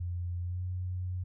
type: tone with pitch glide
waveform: sine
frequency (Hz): 87.9 to 90.95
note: F2 to F#2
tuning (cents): +12 to -29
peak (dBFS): -32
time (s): 0-1.24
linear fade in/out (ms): 10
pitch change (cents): +59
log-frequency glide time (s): 0.42-0.64
effects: none